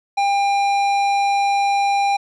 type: tone with tanh clipping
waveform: sine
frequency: 800 Hz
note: G5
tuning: 35 cents sharp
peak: -17 dBFS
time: 0.17-2.17 s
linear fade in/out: 10 ms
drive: 14 dB
effects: none